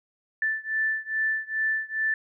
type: beating tone pair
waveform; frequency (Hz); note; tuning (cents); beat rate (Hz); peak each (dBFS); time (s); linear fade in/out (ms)
sine; 1760 / 1762.4; A6 / A6; 0 / +2; 2.4; -27 / -28; 0.42-2.14; 2
effects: none